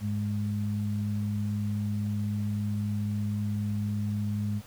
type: tone pair together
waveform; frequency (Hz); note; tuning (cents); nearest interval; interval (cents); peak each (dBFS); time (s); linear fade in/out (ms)
sine; 103.83 / 207.7; G#2 / G#3; 0 / 0; octave; 1200; -29 / -31; 0-4.62; 50
effects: pink hiss -52 dBFS RMS until 4.66 s